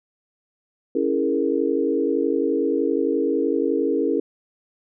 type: chord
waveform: sine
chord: A# half-diminished seventh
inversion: first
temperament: equal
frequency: 277.2 / 329.6 / 415.3 / 466.2 Hz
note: C#4 / E4 / G#4 / A#4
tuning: 0 / 0 / 0 / 0 cents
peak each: -24 dBFS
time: 0.95-4.2 s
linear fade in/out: 5 ms
effects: none